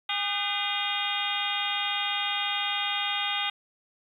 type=harmonic tone with a mistuned harmonic; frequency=407.3 Hz; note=G#4; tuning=34 cents flat; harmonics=2 / 3 / 4 / 5 / 6 / 7 / 8 / 9; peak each=-34 / -36 / -38 / -35 / -35 / -35 / -33 / -33 dBFS; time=0.09-3.5 s; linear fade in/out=5 ms; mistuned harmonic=4; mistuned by=-110 cents; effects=10-bit